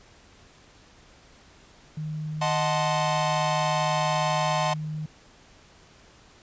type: tone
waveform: sine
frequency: 154.1 Hz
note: D#3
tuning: 16 cents flat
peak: -29 dBFS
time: 1.97-5.06 s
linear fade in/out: 5 ms
type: chord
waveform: 45% pulse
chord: D# diminished seventh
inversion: none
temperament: equal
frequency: 622.3 / 740 / 880 / 1046.5 Hz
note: D#5 / F#5 / A5 / C6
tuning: 0 / 0 / 0 / 0 cents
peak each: -29 dBFS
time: 2.41-4.74 s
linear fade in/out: 10 ms
effects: pink hiss -54 dBFS RMS until 6.42 s + resampled to 16000 Hz